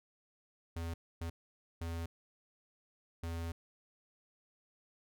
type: tone bursts at uneven times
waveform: square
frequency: 83.5 Hz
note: E2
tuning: 23 cents sharp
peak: -38 dBFS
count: 4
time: 0.76-0.94 / 1.21-1.3 / 1.81-2.06 / 3.23-3.52 s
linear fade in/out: 5 ms
effects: none